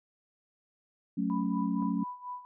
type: chord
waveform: sine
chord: F# minor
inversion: none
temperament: equal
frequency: 185 / 220 / 277.2 Hz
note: F#3 / A3 / C#4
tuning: 0 / 0 / 0 cents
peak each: -32 dBFS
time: 1.17-2.04 s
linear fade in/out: 10 ms
type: tone with tremolo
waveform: sine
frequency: 990 Hz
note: B5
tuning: 4 cents sharp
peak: -35 dBFS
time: 1.3-2.45 s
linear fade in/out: 0 ms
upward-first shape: sine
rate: 4.2 Hz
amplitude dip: 80%
type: click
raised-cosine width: 1 ms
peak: -35 dBFS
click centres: 1.824 s
effects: none